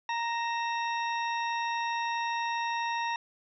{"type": "harmonic tone with a mistuned harmonic", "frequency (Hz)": 932.3, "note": "A#5", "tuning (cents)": 0, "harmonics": [1, 2, 3, 4, 6], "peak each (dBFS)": [-30, -36, -40, -42, -46], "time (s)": [0.09, 3.16], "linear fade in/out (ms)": 2, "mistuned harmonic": 3, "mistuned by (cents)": -77, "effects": []}